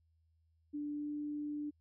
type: tone with pitch glide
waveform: sine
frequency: 293.7 to 295.4 Hz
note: D4 to D4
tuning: 0 to +10 cents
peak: -37 dBFS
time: 0.73-1.71 s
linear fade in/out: 20 ms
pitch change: +10 cents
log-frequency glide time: 0.92-1.09 s
effects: added 81 Hz sine -70 dBFS peak until 1.8 s